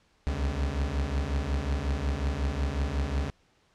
40% pulse beating tone pair, 66 / 71.5 Hz, C2 / D2, +16 / -46 cents, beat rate 5.5 Hz, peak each -30 / -28 dBFS, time 0.27-3.3 s, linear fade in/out 0 ms, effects pink hiss -66 dBFS RMS until 3.74 s + low-pass 6000 Hz 12 dB/octave

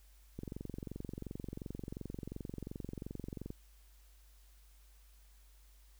click train, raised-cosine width 3 ms, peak -29 dBFS, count 72, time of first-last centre 0.39-3.504 s, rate 22.8 Hz, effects added 50 Hz sine -59 dBFS peak until 5.99 s + white hiss -69 dBFS RMS until 5.99 s

